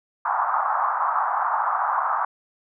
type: band-pass noise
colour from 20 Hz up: white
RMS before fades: -23 dBFS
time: 0.25-2.25 s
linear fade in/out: 5 ms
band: 760 to 1300 Hz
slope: 48 dB/octave
effects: none